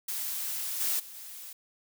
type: noise with level steps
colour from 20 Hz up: blue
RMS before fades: -34 / -29 / -46 / -44 dBFS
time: 0.08-1.53 s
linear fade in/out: 5 ms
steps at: 0.8 / 0.99 / 1.14 s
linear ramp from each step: 10 ms
effects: none

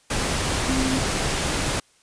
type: tone in noise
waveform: sine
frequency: 262 Hz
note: C4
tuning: 2 cents sharp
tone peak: -22 dBFS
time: 0.68-0.99 s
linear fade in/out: 5 ms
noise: pink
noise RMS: -24 dBFS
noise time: 0.1-1.8 s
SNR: -1 dB
effects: white hiss -59 dBFS RMS until 2.02 s + resampled to 22050 Hz

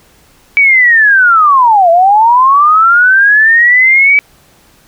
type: linear two-way sweep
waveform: sine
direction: down then up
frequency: 2300 to 658 to 2300 Hz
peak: -3 dBFS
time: 0.57-4.19 s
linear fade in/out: 0 ms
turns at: 1.9 s
effects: pink hiss -46 dBFS RMS until 4.87 s

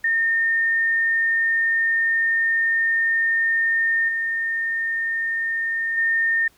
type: tone with level steps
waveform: sine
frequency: 1823 Hz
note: A#6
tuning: 39 cents flat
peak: -17 / -21 / -17 dBFS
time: 0.04-6.48 s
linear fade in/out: 5 ms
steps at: 4.08 / 5.97 s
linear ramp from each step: 10 ms
effects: pink hiss -57 dBFS RMS until 6.57 s

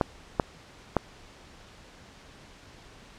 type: clicks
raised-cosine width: 1 ms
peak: -7 dBFS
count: 3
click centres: 0.012 / 0.398 / 0.967 s
effects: pink hiss -51 dBFS RMS until 3.18 s + low-pass 6000 Hz 12 dB/octave

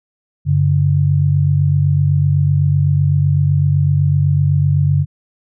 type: tone pair together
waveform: sine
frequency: 95.79 / 143.7 Hz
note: G2 / D3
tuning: -39 / -37 cents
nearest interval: perfect fifth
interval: 702 cents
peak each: -15 / -12 dBFS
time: 0.45-5.06 s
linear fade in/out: 50 ms
effects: none

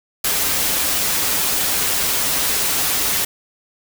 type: noise with comb filter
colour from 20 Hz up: white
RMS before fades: -19 dBFS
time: 0.24-3.25 s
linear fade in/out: 5 ms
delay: 8.5 ms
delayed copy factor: -0.5
effects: none

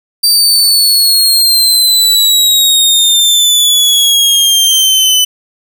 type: exponential sweep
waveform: sawtooth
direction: down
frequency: 4672 to 2998 Hz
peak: -3 dBFS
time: 0.23-5.25 s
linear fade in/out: 10 ms
effects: 7-bit

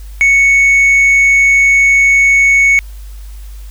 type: tone with tanh clipping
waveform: sine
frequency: 2217 Hz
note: C#7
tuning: in tune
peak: -6 dBFS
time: 0.21-2.79 s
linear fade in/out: 0 ms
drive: 3 dB
effects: added 50 Hz sine -26 dBFS peak until 3.7 s + white hiss -44 dBFS RMS until 3.7 s

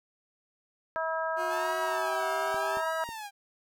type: harmonic tone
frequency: 322.9 Hz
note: E4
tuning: 36 cents flat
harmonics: 2 / 3 / 4 / 5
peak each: -32 / -34 / -35 / -36 dBFS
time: 0.96-3.04 s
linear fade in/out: 0 ms
type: tone with pitch glide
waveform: 20% pulse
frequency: 357.6 to 392.2 Hz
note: F4 to G4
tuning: +41 to +1 cents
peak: -31 dBFS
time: 1.36-2.82 s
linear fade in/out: 50 ms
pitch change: +160 cents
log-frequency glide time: 1.48-2.47 s
type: tone with vibrato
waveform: sawtooth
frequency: 830.6 Hz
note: G#5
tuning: in tune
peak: -34 dBFS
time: 1.48-3.31 s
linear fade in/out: 50 ms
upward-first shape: sine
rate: 0.85 Hz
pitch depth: 260 cents each way
type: clicks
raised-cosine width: 2 ms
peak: -31 dBFS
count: 3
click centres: 2.544 / 2.771 / 3.09 s
effects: none

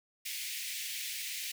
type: high-pass noise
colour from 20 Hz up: pink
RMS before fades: -39 dBFS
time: 0.25-1.52 s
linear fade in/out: 10 ms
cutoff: 2000 Hz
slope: 48 dB/octave
effects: none

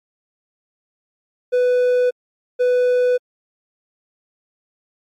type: tone pair in turn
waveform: triangle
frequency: 496.5 / 496.5 Hz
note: B4 / B4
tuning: +9 / +9 cents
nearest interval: unison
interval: 0 cents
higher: neither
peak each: -11 dBFS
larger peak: neither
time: 1.52-2.11 / 2.59-3.18 s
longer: neither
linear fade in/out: 20 ms
effects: MP3 64 kbps

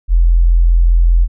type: tone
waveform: sine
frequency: 42.55 Hz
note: F1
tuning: 44 cents flat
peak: -6 dBFS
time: 0.08-1.28 s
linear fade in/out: 50 ms
effects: none

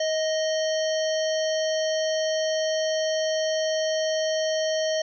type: harmonic tone with a mistuned harmonic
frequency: 622.3 Hz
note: D#5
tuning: in tune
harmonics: 1 / 3 / 5 / 7 / 9 / 10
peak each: -23 / -35 / -34 / -38 / -35 / -41 dBFS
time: 0-5.02 s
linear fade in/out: 5 ms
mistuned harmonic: 1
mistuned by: +22 cents
effects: none

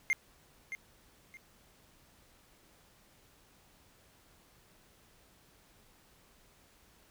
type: tone with echo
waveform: triangle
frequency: 2112 Hz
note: C7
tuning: 16 cents sharp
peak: -24 dBFS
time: 0.1-0.13 s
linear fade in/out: 0 ms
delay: 620 ms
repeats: 2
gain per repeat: -11 dB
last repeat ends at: 1.37 s
effects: pink hiss -64 dBFS RMS until 7.1 s

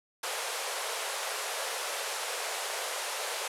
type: band-pass noise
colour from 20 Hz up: pink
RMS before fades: -35 dBFS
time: 0.23-3.48 s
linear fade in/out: 5 ms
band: 450 to 12000 Hz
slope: 48 dB/octave
effects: none

